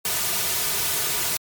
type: noise with comb filter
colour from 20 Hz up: white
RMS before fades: -24 dBFS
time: 0.05-1.37 s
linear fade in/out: 2 ms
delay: 3.7 ms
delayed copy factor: -0.7
effects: MP3 96 kbps